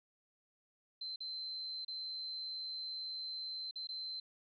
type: tone with dropouts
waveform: sine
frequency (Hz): 4089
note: C8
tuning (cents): -41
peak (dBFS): -40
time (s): 1.01-4.2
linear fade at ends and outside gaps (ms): 5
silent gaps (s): 1.16-1.204 / 1.849-1.88 / 3.711-3.757 / 3.872-3.889
effects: none